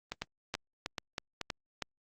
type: two click trains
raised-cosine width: 0.2 ms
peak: -17 / -18 dBFS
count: 6 / 4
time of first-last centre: 0.22-1.823 / 0.12-1.413 s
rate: 3.12 / 2.32 Hz
effects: Opus 32 kbps